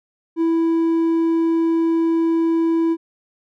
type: tone with hard clipping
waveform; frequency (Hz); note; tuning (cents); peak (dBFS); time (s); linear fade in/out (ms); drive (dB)
sine; 329.6; E4; 0; -16; 0.36-2.97; 50; 3
effects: none